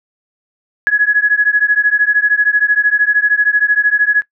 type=beating tone pair; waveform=sine; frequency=1675 / 1688 Hz; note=G#6 / G#6; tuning=+14 / +28 cents; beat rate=13 Hz; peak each=-12 dBFS; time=0.87-4.22 s; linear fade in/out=0 ms; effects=noise-tail reverb RT60 0.1 s tail -21 dB re dry